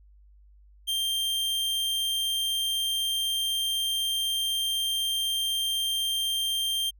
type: tone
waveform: 45% pulse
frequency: 3172 Hz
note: G7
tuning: 20 cents sharp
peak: -25 dBFS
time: 0.87-6.91 s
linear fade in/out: 20 ms
effects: added 50 Hz sine -52 dBFS peak until 6.99 s